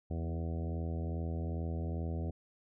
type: harmonic tone with a mistuned harmonic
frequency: 82.41 Hz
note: E2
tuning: in tune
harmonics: 1 / 2 / 3 / 4 / 5 / 6 / 7 / 8 / 9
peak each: -35 / -41 / -45 / -47 / -49 / -51 / -52 / -53 / -54 dBFS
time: 0.1-2.31 s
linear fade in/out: 10 ms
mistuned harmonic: 3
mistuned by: -18 cents
effects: none